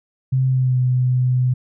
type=tone with pitch glide; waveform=sine; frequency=130.81 to 126.5 Hz; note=C3 to B2; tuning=0 to +42 cents; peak=-14 dBFS; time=0.32-1.54 s; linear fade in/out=10 ms; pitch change=-58 cents; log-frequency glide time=0.47-0.79 s; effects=none